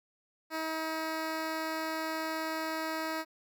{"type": "tone with notch filter", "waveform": "10% pulse", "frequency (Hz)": 318.8, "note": "D#4", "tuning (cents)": 42, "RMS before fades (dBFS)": -35, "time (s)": [0.5, 3.25], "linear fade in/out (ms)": 50, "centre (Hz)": 8900, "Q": 1.8, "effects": []}